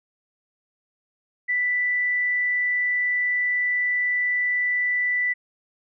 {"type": "tone", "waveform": "sine", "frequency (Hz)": 1978, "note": "B6", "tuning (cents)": 2, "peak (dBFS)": -20, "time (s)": [1.48, 5.34], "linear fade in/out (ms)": 20, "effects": []}